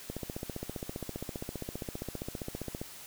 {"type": "click train", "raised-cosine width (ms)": 2, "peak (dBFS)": -23, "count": 42, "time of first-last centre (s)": [0.1, 2.815], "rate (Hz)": 15.1, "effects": ["white hiss -48 dBFS RMS until 3.06 s"]}